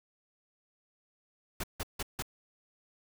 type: noise bursts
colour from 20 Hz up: pink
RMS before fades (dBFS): -35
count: 4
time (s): 1.6-2.224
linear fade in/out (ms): 5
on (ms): 36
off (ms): 160
effects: none